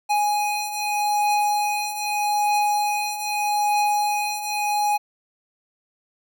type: beating tone pair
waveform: square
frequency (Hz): 830.6 / 831.41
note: G#5 / G#5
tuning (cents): 0 / +2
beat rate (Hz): 0.81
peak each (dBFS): -27 / -22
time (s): 0.09-4.98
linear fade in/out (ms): 20
effects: none